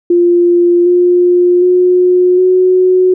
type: tone with pitch steps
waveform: sine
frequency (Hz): 348.6 / 355.1 / 361.7 / 368.5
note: F4 / F4 / F#4 / F#4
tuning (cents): -3 / +29 / -39 / -7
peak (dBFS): -5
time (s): 0.1-3.14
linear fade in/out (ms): 5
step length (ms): 760
effects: none